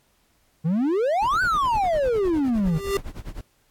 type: exponential two-way sweep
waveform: triangle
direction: up then down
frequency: 150 to 1545 to 150 Hz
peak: -17 dBFS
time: 0.64-2.79 s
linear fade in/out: 20 ms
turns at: 1.42 s
type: noise with tremolo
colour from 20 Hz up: brown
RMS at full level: -32 dBFS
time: 1.22-3.41 s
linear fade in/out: 2 ms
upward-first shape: sine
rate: 9.8 Hz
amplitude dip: 90%
type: tone with exponential growth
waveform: square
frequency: 395.8 Hz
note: G4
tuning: 17 cents sharp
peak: -19 dBFS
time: 2.51-2.97 s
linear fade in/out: 1 ms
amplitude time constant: 100 ms
effects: pink hiss -64 dBFS RMS until 3.7 s + AAC 64 kbps